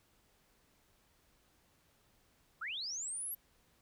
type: linear sweep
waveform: sine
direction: up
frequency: 1200 to 11840 Hz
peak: -38 dBFS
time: 2.61-3.35 s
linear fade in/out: 10 ms
effects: pink hiss -71 dBFS RMS until 3.81 s